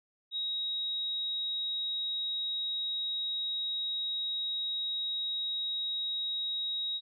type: tone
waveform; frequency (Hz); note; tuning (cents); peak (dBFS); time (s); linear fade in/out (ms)
sine; 3800; A#7; +33; -31; 0.31-7.01; 50
effects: none